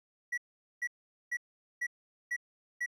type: tone bursts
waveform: triangle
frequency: 1939 Hz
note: B6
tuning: 32 cents flat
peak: -29 dBFS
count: 6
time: 0.32-2.862 s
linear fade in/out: 10 ms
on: 57 ms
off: 440 ms
effects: none